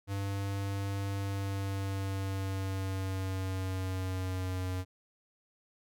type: tone with pitch glide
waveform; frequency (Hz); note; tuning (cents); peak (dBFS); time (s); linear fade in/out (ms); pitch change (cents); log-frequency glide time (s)
square; 98.9 to 92.28; G2 to F#2; +16 to -4; -33; 0.07-4.85; 50; -120; 1.17-4.67
effects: none

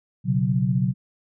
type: chord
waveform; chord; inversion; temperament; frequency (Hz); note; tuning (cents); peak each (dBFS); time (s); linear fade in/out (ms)
sine; B suspended second; none; equal; 123.47 / 138.59 / 185; B2 / C#3 / F#3; 0 / 0 / 0; -23; 0.24-0.94; 50
effects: none

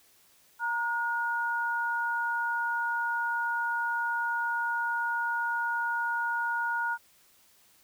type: tone pair together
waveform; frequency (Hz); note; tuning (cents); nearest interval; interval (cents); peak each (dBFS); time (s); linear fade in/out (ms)
sine; 932.3 / 1440.6; A#5 / F#6; 0 / -47; minor sixth; 753; -31 / -29; 0.59-6.98; 50
effects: white hiss -62 dBFS RMS until 7.83 s

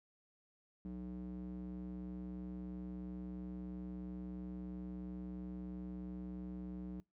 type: tone with band-pass filter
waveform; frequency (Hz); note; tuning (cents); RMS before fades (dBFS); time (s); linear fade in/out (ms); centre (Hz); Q
square; 61.5; B1; -7; -45; 0.85-7; 0; 230; 7.5
effects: noise-tail reverb RT60 0.2 s tail -24 dB re dry

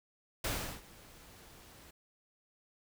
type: noise with ADSR envelope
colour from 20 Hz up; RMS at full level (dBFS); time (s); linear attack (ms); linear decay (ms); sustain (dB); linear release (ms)
pink; -34; 0.44-1.91; 5; 360; -22; 8
effects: none

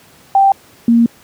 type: tone pair in turn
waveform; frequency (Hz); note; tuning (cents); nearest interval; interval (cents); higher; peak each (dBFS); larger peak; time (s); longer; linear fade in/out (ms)
sine; 784 / 233.1; G5 / A#3; 0 / 0; octave + major sixth; 2100; first; -6; neither; 0.35-0.52 / 0.88-1.06; second; 2
effects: pink hiss -45 dBFS RMS until 1.23 s + high-pass 100 Hz 12 dB/octave

